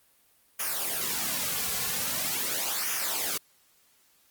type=noise with flanger; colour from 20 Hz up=white; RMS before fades=-30 dBFS; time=0.59-3.38 s; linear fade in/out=10 ms; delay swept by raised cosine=0.24 to 3.24 ms; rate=0.43 Hz; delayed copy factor=-0.7; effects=white hiss -64 dBFS RMS until 4.3 s + Opus 32 kbps